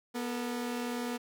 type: tone pair together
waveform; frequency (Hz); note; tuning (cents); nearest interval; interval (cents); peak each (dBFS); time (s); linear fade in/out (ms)
sawtooth; 243.5 / 446.8; B3 / A4; -24 / +27; major seventh; 1051; -30 / -37; 0.14-1.18; 20
effects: none